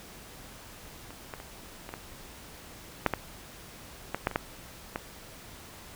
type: clicks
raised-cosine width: 0.5 ms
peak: -28 / -22 / -27 / -25 / -22 / -7 / -12 / -14 / -10 / -23 / -10 / -16 dBFS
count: 12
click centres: 1.106 / 1.338 / 1.401 / 1.891 / 1.939 / 3.063 / 3.137 / 4.146 / 4.271 / 4.313 / 4.359 / 4.959 s
effects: pink hiss -48 dBFS RMS until 5.95 s